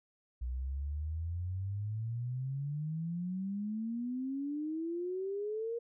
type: exponential sweep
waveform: sine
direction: up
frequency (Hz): 60.2 to 473.4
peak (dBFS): -34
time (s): 0.41-5.79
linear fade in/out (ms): 10
effects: none